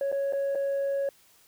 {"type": "tone with dropouts", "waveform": "sine", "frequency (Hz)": 554.4, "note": "C#5", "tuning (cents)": 0, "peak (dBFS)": -23, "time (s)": [0.01, 1.09], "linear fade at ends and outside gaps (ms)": 2, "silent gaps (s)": [[0.117, 0.125], [0.325, 0.333], [0.55, 0.555]], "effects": ["tanh soft clip ceiling -24 dBFS", "white hiss -60 dBFS RMS until 1.47 s"]}